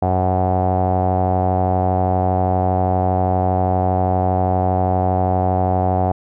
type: tone with low-pass filter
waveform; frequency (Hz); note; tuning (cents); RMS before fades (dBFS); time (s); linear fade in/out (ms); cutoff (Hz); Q
sawtooth; 92.5; F#2; 0; -17; 0.02-6.12; 5; 740; 7.2
effects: none